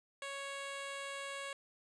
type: tone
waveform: 10% pulse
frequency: 554.4 Hz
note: C#5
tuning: in tune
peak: -33 dBFS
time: 0.22-1.53 s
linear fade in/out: 2 ms
effects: resampled to 22050 Hz + 12-bit